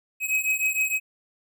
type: beating tone pair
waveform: square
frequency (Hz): 2537 / 2543.5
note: D#7 / D#7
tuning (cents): +33 / +37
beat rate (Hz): 6.5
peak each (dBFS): -27 / -25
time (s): 0.2-1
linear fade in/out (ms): 50
effects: none